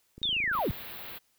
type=click train; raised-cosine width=3 ms; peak=-33 dBFS; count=12; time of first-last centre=0.18-0.589 s; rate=26.9 Hz
type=linear sweep; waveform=sine; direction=down; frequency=3747 to 46.25 Hz; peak=-26 dBFS; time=0.23-0.71 s; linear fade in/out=0 ms
type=band-stop noise; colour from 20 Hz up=white; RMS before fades=-42 dBFS; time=0.52-1.19 s; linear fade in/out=20 ms; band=4100 to 13000 Hz; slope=48 dB/octave
effects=white hiss -70 dBFS RMS until 1.38 s